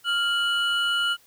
triangle tone pair together, 1396.9 / 2945 Hz, F6 / F#7, 0 / -9 cents, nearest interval octave + minor second, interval 1291 cents, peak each -22 / -23 dBFS, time 0.04-1.17 s, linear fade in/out 50 ms, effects white hiss -58 dBFS RMS until 1.26 s

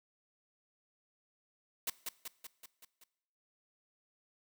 white noise with echo, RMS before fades -35 dBFS, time 1.87-1.9 s, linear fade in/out 5 ms, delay 190 ms, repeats 6, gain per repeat -4 dB, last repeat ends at 3.04 s, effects noise-tail reverb RT60 0.8 s tail -20 dB re dry + high-pass 200 Hz 12 dB/octave

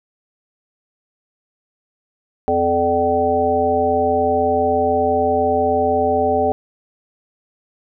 harmonic tone with a mistuned harmonic, 85.1 Hz, F2, 44 cents flat, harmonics 1 / 3 / 5 / 7 / 9, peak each -29 / -24 / -19 / -20 / -18 dBFS, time 2.48-6.52 s, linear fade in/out 0 ms, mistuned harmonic 5, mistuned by +25 cents, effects none

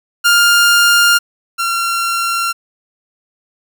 sawtooth tone pair in turn, 1404 / 1370.3 Hz, F6 / F6, +9 / -33 cents, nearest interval unison, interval 42 cents, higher first, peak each -4 / -11 dBFS, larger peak first, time 0.24-1.19 / 1.58-2.53 s, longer neither, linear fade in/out 20 ms, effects none

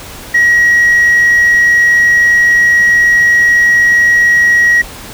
sine tone, 1904 Hz, A#6, 36 cents sharp, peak -3 dBFS, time 0.34-4.82 s, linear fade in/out 10 ms, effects tanh soft clip ceiling -3 dBFS + pink hiss -29 dBFS RMS until 5.13 s

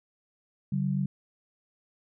sine tone pair together, 142.34 / 190 Hz, C#3 / F#3, +46 / +46 cents, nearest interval perfect fourth, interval 500 cents, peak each -28 dBFS, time 0.72-1.06 s, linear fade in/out 5 ms, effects none

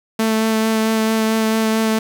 sawtooth tone with vibrato, 221 Hz, A3, 8 cents sharp, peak -11 dBFS, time 0.19-1.99 s, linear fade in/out 5 ms, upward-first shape sine, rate 4.5 Hz, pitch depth 12 cents each way, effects 7-bit

